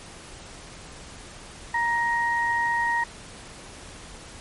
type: tone pair together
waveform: sine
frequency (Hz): 938.5 / 1878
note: A#5 / A#6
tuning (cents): +11 / +12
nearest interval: octave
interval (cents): 1201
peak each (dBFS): -24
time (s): 1.74-3.04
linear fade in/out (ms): 5
effects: pink hiss -43 dBFS RMS until 4.4 s + MP3 48 kbps